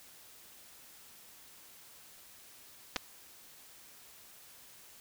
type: clicks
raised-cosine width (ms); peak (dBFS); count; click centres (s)
0.2; -15; 2; 2.961 / 2.965
effects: white hiss -56 dBFS RMS until 5 s